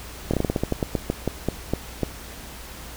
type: slowing click train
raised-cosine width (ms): 2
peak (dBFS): -8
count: 16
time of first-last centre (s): 0.31-2.033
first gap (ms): 26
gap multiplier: 1.19
effects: added 60 Hz sine -41 dBFS peak until 2.96 s + pink hiss -40 dBFS RMS until 2.96 s